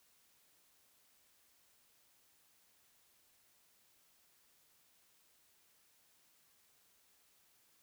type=silence; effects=white hiss -71 dBFS RMS until 7.82 s